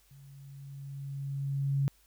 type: tone with level ramp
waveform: sine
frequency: 138.59 Hz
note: C#3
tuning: in tune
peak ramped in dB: -51 to -24 dBFS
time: 0.11-1.88 s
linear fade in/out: 0 ms
effects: added 50 Hz sine -66 dBFS peak until 2.06 s + white hiss -66 dBFS RMS until 2.06 s